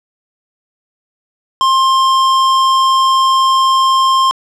square tone, 1058 Hz, C6, 19 cents sharp, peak -9 dBFS, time 1.61-4.31 s, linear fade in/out 0 ms, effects low-pass 6000 Hz 12 dB/octave

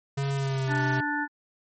square tone with pitch glide, 138.5 to 129.97 Hz, C#3 to C3, -1 to -11 cents, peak -26 dBFS, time 0.17-1.01 s, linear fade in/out 10 ms, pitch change -110 cents, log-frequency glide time 0.34-0.82 s
harmonic tone, 293.7 Hz, D4, in tune, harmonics 1 / 3 / 5 / 6, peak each -31 / -31 / -31 / -31 dBFS, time 0.67-1.28 s, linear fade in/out 50 ms
effects MP3 32 kbps

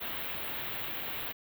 white band-stop noise, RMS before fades -37 dBFS, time 0-1.33 s, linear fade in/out 20 ms, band 3700 to 14000 Hz, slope 48 dB/octave, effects none

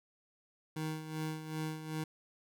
25% pulse tone with tremolo, 156.7 Hz, D#3, 13 cents sharp, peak -31 dBFS, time 0.76-2.04 s, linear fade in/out 5 ms, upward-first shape sine, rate 2.6 Hz, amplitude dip 65%, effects none

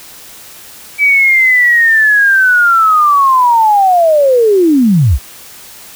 sine linear sweep, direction down, 2307 to 49 Hz, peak -5 dBFS, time 0.98-5.19 s, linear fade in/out 50 ms, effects white hiss -34 dBFS RMS until 5.95 s

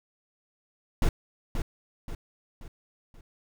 brown noise with echo, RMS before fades -21 dBFS, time 1.02-1.09 s, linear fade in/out 2 ms, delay 530 ms, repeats 4, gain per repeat -7 dB, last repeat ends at 3.21 s, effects none

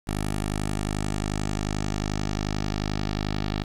10% pulse tone with low-pass filter sweep, 51.3 Hz, G#1, 21 cents flat, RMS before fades -28 dBFS, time 0.07-3.64 s, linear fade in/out 10 ms, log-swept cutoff 11000 to 4200 Hz, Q 2, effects 8-bit

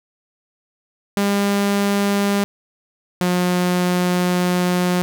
sawtooth tone pair in turn, 201.1 / 179.25 Hz, G3 / F3, +44 / +45 cents, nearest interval major second, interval 199 cents, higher first, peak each -12 dBFS, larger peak neither, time 1.17-2.44 / 3.21-5.02 s, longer second, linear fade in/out 0 ms, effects none

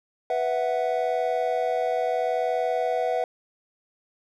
triangle chord, B suspended fourth, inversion none, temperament equal, 493.9 / 659.3 / 740 Hz, B4 / E5 / F#5, 0 / 0 / 0 cents, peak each -25 dBFS, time 0.3-3.24 s, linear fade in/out 2 ms, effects none

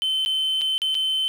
triangle tone with dropouts, 3071 Hz, G7, 36 cents flat, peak -18 dBFS, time 0.02-1.28 s, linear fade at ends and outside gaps 0 ms, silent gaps 0.25-0.26 / 0.612-0.617 / 0.78-0.818 / 0.945-0.951 s, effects tanh soft clip ceiling -15 dBFS + 8-bit

